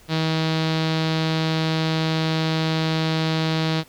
sawtooth tone with low-pass filter, 159.7 Hz, D#3, 45 cents sharp, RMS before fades -22 dBFS, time 0.08-3.84 s, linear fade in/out 50 ms, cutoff 4100 Hz, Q 3.1, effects pink hiss -51 dBFS RMS until 3.88 s

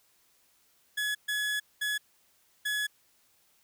30% pulse tone bursts at uneven times, 1694 Hz, G#6, 34 cents sharp, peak -26 dBFS, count 4, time 0.97-1.15 / 1.28-1.6 / 1.81-1.98 / 2.65-2.87 s, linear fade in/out 10 ms, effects white hiss -67 dBFS RMS until 3.63 s

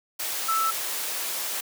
sine tone in noise, 1318.5 Hz, E6, in tune, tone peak -22 dBFS, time 0.48-0.71 s, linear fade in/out 10 ms, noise white, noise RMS -30 dBFS, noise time 0.19-1.61 s, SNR +5 dB, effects high-pass 400 Hz 12 dB/octave

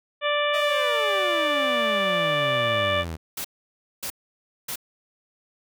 harmonic tone, 587 Hz, D5, 1 cent flat, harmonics 1 / 2 / 3 / 4 / 5 / 6, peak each -24 / -27 / -29 / -30 / -31 / -32 dBFS, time 0.21-3.05 s, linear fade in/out 50 ms
sawtooth exponential sweep, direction down, 649 to 77.78 Hz, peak -26 dBFS, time 0.53-3.17 s, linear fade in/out 20 ms
white noise bursts, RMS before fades -31 dBFS, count 3, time 3.37-4.758 s, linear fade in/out 5 ms, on 76 ms, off 580 ms
effects none

